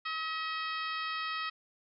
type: harmonic tone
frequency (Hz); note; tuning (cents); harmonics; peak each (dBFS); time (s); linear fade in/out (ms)
638; D#5; +43; 2 / 3 / 4 / 5 / 6 / 7 / 8; -36 / -40 / -42 / -44 / -46 / -47 / -48; 0.05-1.5; 10
effects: none